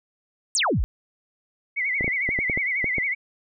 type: exponential sweep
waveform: sine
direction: down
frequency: 8870 to 35.2 Hz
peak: -19 dBFS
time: 0.55-0.84 s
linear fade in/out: 0 ms
type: tone with vibrato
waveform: sine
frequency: 2115 Hz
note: C7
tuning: 18 cents sharp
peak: -22 dBFS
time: 1.76-3.15 s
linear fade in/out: 20 ms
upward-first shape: sine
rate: 11 Hz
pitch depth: 120 cents each way
type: clicks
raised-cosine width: 2 ms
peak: -15 dBFS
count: 9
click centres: 2.009 / 2.044 / 2.079 / 2.29 / 2.389 / 2.498 / 2.575 / 2.843 / 2.983 s
effects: none